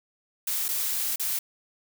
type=noise with dropouts; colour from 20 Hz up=blue; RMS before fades=-28 dBFS; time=0.47-1.39 s; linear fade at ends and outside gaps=5 ms; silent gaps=0.683-0.687 / 1.16-1.196 s; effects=none